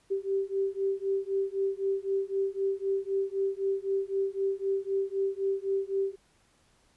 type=beating tone pair; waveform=sine; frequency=388.3 / 392.2 Hz; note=G4 / G4; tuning=-16 / +1 cents; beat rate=3.9 Hz; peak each=-30 dBFS; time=0.1-6.16 s; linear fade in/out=20 ms; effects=pink hiss -66 dBFS RMS until 6.96 s + resampled to 24000 Hz